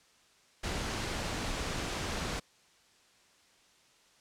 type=noise; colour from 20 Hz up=pink; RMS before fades=-35 dBFS; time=0.63-2.4 s; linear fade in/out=10 ms; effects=white hiss -64 dBFS RMS until 4.2 s + low-pass 7000 Hz 12 dB/octave